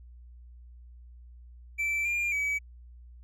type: tone with pitch steps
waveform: triangle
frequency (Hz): 2329 / 2399 / 2281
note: D7 / D7 / C#7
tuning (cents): -15 / +36 / +49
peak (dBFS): -25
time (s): 1.78-2.59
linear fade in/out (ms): 20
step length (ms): 270
effects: added 60 Hz sine -47 dBFS peak until 3.23 s